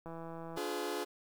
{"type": "click train", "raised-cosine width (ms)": 1, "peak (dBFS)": -32, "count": 86, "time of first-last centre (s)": [0.06, 0.575], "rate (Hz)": 165}
{"type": "chord", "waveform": "sawtooth", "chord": "D diminished seventh", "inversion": "none", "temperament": "just", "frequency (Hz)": [293.7, 352.4, 422.9, 507.5], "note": ["D4", "F4", "Ab4", "Cb5"], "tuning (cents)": [0, 16, 31, 47], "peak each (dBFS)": [-39, -36, -35, -40], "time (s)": [0.56, 1.05], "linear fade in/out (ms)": 20}
{"effects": ["11-bit"]}